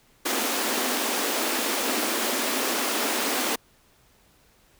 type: high-pass noise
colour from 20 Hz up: pink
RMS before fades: -26 dBFS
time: 0.25-3.56 s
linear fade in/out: 10 ms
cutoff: 220 Hz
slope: 96 dB/octave
effects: pink hiss -60 dBFS RMS until 4.79 s